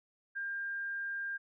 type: tone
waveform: sine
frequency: 1600 Hz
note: G6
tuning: 35 cents sharp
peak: -35 dBFS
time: 0.35-1.38 s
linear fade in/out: 20 ms
effects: none